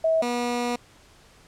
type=tone pair in turn; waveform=sine / 15% pulse; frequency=646 / 242 Hz; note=E5 / B3; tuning=-35 / -35 cents; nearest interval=octave + perfect fourth; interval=1700 cents; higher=first; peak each=-18 dBFS; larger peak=neither; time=0.04-0.22 / 0.22-0.76 s; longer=second; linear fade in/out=5 ms; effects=pink hiss -54 dBFS RMS until 1.47 s + low-pass 9000 Hz 12 dB/octave